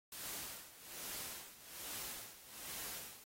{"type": "noise with tremolo", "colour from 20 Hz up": "white", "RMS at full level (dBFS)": -45, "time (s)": [0.12, 3.24], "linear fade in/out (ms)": 2, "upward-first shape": "sine", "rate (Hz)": 1.2, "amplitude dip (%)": 80, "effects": ["AAC 48 kbps"]}